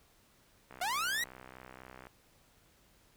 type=click train; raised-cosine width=0.5 ms; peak=-34 dBFS; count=88; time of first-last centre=0.71-2.069 s; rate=64 Hz
type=linear sweep; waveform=sawtooth; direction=up; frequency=676 to 1975.5 Hz; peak=-28 dBFS; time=0.81-1.24 s; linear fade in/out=5 ms
effects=pink hiss -66 dBFS RMS until 3.16 s